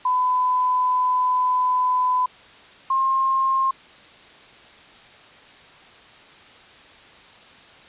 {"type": "tone pair in turn", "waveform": "sine", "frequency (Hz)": [1005, 1064.8], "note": ["B5", "C6"], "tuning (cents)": [30, 30], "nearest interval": "minor second", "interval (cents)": 100, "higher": "second", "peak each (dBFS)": -17, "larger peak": "neither", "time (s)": [[0.05, 2.26], [2.9, 3.71]], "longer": "first", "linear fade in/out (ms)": 5, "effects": ["white hiss -47 dBFS RMS until 7.88 s", "resampled to 8000 Hz"]}